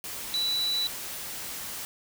sine tone in noise, 3950 Hz, B7, in tune, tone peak -25 dBFS, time 0.34-0.87 s, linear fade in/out 0 ms, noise white, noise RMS -37 dBFS, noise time 0.04-1.85 s, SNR +9 dB, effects none

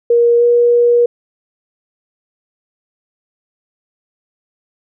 sine tone with pitch glide, 472.8 to 478.3 Hz, A#4 to A#4, +24 to +44 cents, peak -7 dBFS, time 0.1-1.06 s, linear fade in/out 5 ms, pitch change +20 cents, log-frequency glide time 0.38-0.43 s, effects none

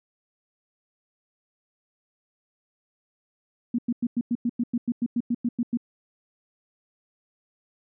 sine tone bursts, 238.4 Hz, A#3, 39 cents sharp, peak -21 dBFS, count 15, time 3.74-5.773 s, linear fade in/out 5 ms, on 45 ms, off 97 ms, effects none

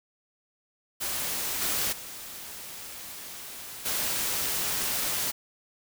white noise with level steps, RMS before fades -31 / -28 / -41 / -29 dBFS, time 1-5.32 s, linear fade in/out 20 ms, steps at 1.61 / 1.92 / 3.85 s, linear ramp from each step 10 ms, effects none

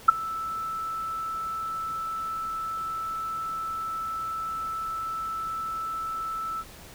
sine tone with ADSR envelope, 1318.5 Hz, E6, in tune, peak -7 dBFS, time 0.08-6.64 s, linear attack 10 ms, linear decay 12 ms, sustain -22 dB, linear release 44 ms, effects pink hiss -47 dBFS RMS until 6.94 s

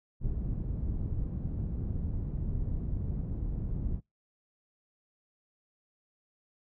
pink low-pass noise, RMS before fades -33 dBFS, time 0.2-4.01 s, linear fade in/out 50 ms, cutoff 170 Hz, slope 12 dB/octave, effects noise-tail reverb RT60 0.2 s tail -26 dB re dry

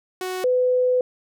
sawtooth / sine tone pair in turn, 369.8 / 502.4 Hz, F#4 / B4, -1 / +30 cents, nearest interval perfect fourth, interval 531 cents, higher second, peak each -22 / -16 dBFS, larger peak second, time 0.21-0.44 / 0.44-1.01 s, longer second, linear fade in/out 2 ms, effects none

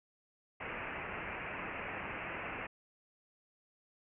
white low-pass noise, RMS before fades -42 dBFS, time 0.6-2.67 s, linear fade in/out 10 ms, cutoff 2700 Hz, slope 96 dB/octave, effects none

